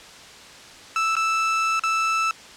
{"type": "tone with dropouts", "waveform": "30% pulse", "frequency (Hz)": 1318.5, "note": "E6", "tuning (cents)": 0, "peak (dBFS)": -17, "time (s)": [0.96, 2.31], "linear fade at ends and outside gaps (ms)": 1, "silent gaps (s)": [[1.154, 1.166], [1.795, 1.836]], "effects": ["white hiss -43 dBFS RMS until 2.56 s", "low-pass 6000 Hz 12 dB/octave"]}